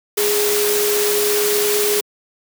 sine tone in noise, 415.3 Hz, G#4, in tune, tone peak -17 dBFS, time 0.17-2.01 s, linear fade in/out 10 ms, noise white, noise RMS -20 dBFS, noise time 0.17-2.01 s, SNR 0 dB, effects high-pass 200 Hz 12 dB/octave

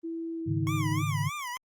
sine tone with pitch glide, 330 to 313.8 Hz, E4 to D#4, +2 to +15 cents, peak -32 dBFS, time 0.03-1.03 s, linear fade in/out 20 ms, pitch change -87 cents, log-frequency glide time 0.34-0.85 s
sine chord, Ab suspended fourth, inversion none, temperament just, 103.83 / 138.43 / 155.74 Hz, Ab2 / Db3 / Eb3, 0 / -2 / +2 cents, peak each -31 dBFS, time 0.46-1.3 s, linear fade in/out 20 ms
25% pulse tone with vibrato, 1077 Hz, C6, 50 cents sharp, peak -30 dBFS, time 0.67-1.57 s, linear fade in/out 0 ms, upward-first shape sine, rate 3.3 Hz, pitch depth 190 cents each way
effects Opus 32 kbps

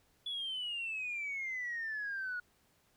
sine exponential sweep, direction down, 3432 to 1442 Hz, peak -35 dBFS, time 0.26-2.4 s, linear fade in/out 5 ms, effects tanh soft clip ceiling -32 dBFS + pink hiss -71 dBFS RMS until 2.96 s

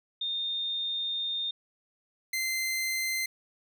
sine / sawtooth tone pair in turn, 3646 / 2076 Hz, A#7 / C7, -39 / -14 cents, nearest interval minor seventh, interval 975 cents, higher first, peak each -29 / -25 dBFS, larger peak second, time 0.21-1.51 / 2.33-3.26 s, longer first, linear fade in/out 5 ms, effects none

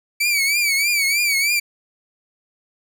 sawtooth tone with vibrato, 2293 Hz, D7, 42 cents flat, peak -13 dBFS, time 0.2-1.6 s, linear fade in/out 10 ms, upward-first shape triangle, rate 3.2 Hz, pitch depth 110 cents each way, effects none

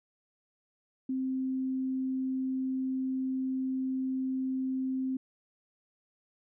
sine tone, 261.6 Hz, C4, in tune, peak -29 dBFS, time 1.09-5.17 s, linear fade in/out 5 ms, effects none

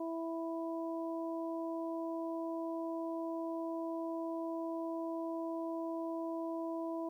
harmonic tone, 329.6 Hz, E4, in tune, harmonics 1 / 2 / 3, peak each -38 / -41 / -46 dBFS, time 0-7.09 s, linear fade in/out 5 ms, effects 12-bit

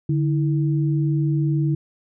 sine tone pair together, 146.74 / 324.7 Hz, D3 / E4, -1 / -26 cents, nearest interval octave + major second, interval 1375 cents, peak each -18 / -25 dBFS, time 0.09-1.75 s, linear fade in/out 5 ms, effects none

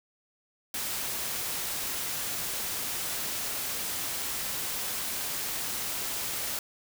white noise, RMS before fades -33 dBFS, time 0.74-6.59 s, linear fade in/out 2 ms, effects none

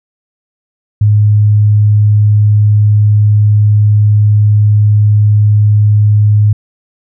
sine tone, 105 Hz, G#2, 19 cents sharp, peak -4 dBFS, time 1.01-6.53 s, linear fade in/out 5 ms, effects none

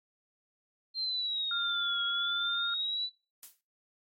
sine exponential two-way sweep, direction down then up, 4186 to 3322 to 3983 Hz, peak -30 dBFS, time 0.94-3.1 s, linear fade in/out 50 ms, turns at 2.03 s
sine tone, 1396 Hz, F6, 1 cent flat, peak -33 dBFS, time 1.51-2.74 s, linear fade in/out 2 ms
blue noise with exponential decay, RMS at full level -42 dBFS, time 3.43-3.61 s, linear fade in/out 1 ms, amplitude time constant 39 ms
effects noise-tail reverb RT60 0.3 s tail -20 dB re dry + MP3 64 kbps

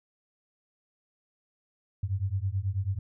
sine beating tone pair, 92.5 / 101.7 Hz, F#2 / G#2, 0 / -36 cents, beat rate 9.2 Hz, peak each -30 / -30 dBFS, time 2.03-2.99 s, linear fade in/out 5 ms, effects none

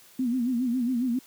sine tone with vibrato, 246.3 Hz, B3, 5 cents flat, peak -23 dBFS, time 0.19-1.19 s, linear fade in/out 5 ms, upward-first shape sine, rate 7.3 Hz, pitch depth 110 cents each way, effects white hiss -54 dBFS RMS until 1.26 s + high-pass 100 Hz 12 dB/octave

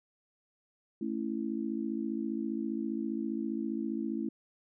sine chord, A major, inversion none, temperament just, 220 / 275 / 330 Hz, A3 / C#4 / E4, 0 / -14 / +2 cents, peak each -35 / -37 / -36 dBFS, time 1.01-4.29 s, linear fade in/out 5 ms, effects none

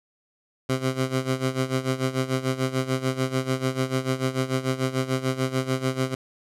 15% pulse tone with tremolo, 130.81 Hz, C3, in tune, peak -14 dBFS, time 0.69-6.15 s, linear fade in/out 5 ms, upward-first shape sine, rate 6.8 Hz, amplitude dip 80%, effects low-pass 11000 Hz 12 dB/octave

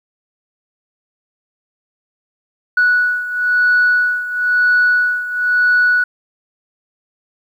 sine beating tone pair, 1472 / 1473 Hz, F#6 / F#6, -9 / -8 cents, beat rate 1 Hz, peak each -12 / -16 dBFS, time 2.77-6.04 s, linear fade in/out 5 ms, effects tanh soft clip ceiling -6 dBFS + 8-bit

